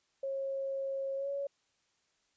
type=tone with pitch glide; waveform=sine; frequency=543 to 559.6 Hz; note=C#5 to C#5; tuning=-36 to +16 cents; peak=-33 dBFS; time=0.23-1.47 s; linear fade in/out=5 ms; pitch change=+52 cents; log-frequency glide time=1.16-1.29 s; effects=white hiss -75 dBFS RMS until 2.36 s + resampled to 16000 Hz